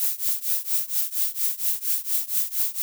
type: noise with tremolo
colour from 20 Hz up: violet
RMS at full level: -21 dBFS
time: 0-2.82 s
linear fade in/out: 0 ms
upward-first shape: triangle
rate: 4.3 Hz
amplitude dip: 95%
effects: none